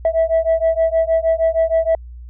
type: beating tone pair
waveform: sine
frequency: 650 / 656.4 Hz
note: E5 / E5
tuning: -24 / -8 cents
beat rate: 6.4 Hz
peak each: -15 dBFS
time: 0.05-1.95 s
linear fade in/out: 2 ms
effects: tanh soft clip ceiling -9 dBFS + added 60 Hz sine -32 dBFS peak until 2.29 s